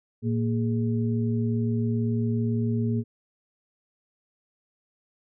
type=tone cluster; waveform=sine; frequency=114 / 231.8 / 414.4 Hz; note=A#2 / A#3 / G#4; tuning=-38 / -10 / -4 cents; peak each=-25 / -26 / -34 dBFS; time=0.22-3.04 s; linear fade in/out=50 ms; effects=none